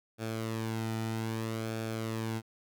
sawtooth tone with flanger, 112 Hz, A2, 31 cents sharp, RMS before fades -35 dBFS, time 0.18-2.42 s, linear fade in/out 50 ms, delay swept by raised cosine 1 to 1.85 ms, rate 0.62 Hz, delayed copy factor -0.55, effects none

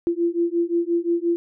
sine beating tone pair, 338.8 / 344.5 Hz, E4 / F4, +48 / -24 cents, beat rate 5.7 Hz, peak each -22 dBFS, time 0.07-1.36 s, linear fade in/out 0 ms, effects none

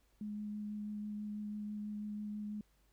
sine tone with vibrato, 209.4 Hz, G#3, 15 cents sharp, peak -39 dBFS, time 0.21-2.61 s, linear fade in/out 2 ms, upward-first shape sine, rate 6.1 Hz, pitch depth 10 cents each way, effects added 50 Hz sine -70 dBFS peak until 2.92 s + pink hiss -75 dBFS RMS until 2.92 s

